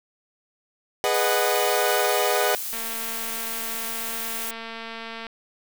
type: chord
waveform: sawtooth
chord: G# minor seventh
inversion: none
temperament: equal with one note detuned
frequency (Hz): 415.3 / 493.9 / 613.3 / 740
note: G#4 / B4 / D#5 / F#5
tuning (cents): 0 / 0 / -25 / 0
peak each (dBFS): -22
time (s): 1.04-2.55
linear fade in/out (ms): 0
type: noise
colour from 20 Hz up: blue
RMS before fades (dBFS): -31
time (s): 1.14-4.51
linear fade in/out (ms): 5
type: click train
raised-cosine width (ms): 0.3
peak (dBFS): -20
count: 577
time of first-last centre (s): 2.73-5.267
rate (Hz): 227
effects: none